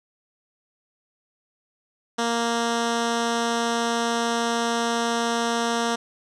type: tone with low-pass filter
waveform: 10% pulse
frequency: 233.1 Hz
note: A#3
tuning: in tune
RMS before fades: -24 dBFS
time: 2.18-5.96 s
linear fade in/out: 10 ms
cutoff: 6900 Hz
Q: 1.4
effects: none